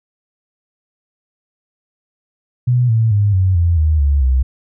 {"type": "tone with pitch steps", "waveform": "sine", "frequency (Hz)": [123.47, 112.57, 102.63, 93.57, 85.31, 77.78, 70.91, 64.65], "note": ["B2", "A2", "G#2", "F#2", "F2", "D#2", "C#2", "C2"], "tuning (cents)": [0, 40, -20, 20, -40, 0, 40, -20], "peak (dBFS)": -10, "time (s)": [2.67, 4.43], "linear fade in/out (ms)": 10, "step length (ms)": 220, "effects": []}